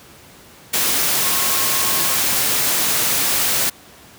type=tone in noise; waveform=sine; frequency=1083 Hz; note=C#6; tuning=41 cents flat; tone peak=-29 dBFS; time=1.22-2.16 s; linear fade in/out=10 ms; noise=white; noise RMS=-18 dBFS; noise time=0.73-3.7 s; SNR=-14 dB; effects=pink hiss -44 dBFS RMS until 4.18 s + high-pass 80 Hz 12 dB/octave